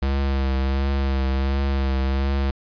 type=tone with vibrato; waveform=square; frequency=67.6 Hz; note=C#2; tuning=43 cents flat; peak=-20 dBFS; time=0.02-2.51 s; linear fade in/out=5 ms; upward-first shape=triangle; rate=1.4 Hz; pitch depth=37 cents each way; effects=resampled to 11025 Hz + 9-bit